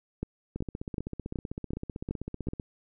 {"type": "two click trains", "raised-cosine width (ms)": 3, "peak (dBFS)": [-18, -22], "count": [7, 33], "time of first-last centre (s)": [[0.23, 2.486], [0.56, 2.598]], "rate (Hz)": [2.66, 15.7], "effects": []}